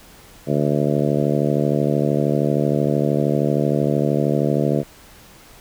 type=harmonic tone; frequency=73 Hz; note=D2; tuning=10 cents flat; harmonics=2 / 3 / 4 / 5 / 6 / 7 / 8 / 9; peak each=-21 / -23 / -24 / -25 / -26 / -26 / -27 / -28 dBFS; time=0.46-4.84 s; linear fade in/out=50 ms; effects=pink hiss -46 dBFS RMS until 5.6 s